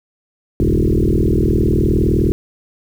sine tone with frequency modulation, 130 Hz, C3, 11 cents flat, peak -11 dBFS, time 0.6-2.32 s, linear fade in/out 0 ms, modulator 39.6 Hz, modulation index 6.7, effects 7-bit

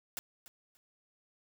white noise with echo, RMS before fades -39 dBFS, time 0.17-0.19 s, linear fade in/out 0 ms, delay 290 ms, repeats 2, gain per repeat -14 dB, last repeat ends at 0.77 s, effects none

